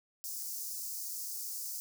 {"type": "high-pass noise", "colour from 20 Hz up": "white", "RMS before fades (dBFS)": -40, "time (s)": [0.24, 1.8], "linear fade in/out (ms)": 0, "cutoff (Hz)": 4900, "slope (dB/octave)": 48, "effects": []}